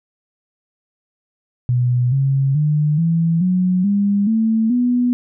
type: tone with pitch steps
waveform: sine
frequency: 123.47 / 136.21 / 150.26 / 165.77 / 182.87 / 201.7 / 222.6 / 245.5 Hz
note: B2 / C#3 / D3 / E3 / F#3 / G3 / A3 / B3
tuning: 0 / -30 / +40 / +10 / -20 / +50 / +20 / -10 cents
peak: -13 dBFS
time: 1.69-5.13 s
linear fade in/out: 0 ms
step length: 430 ms
effects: none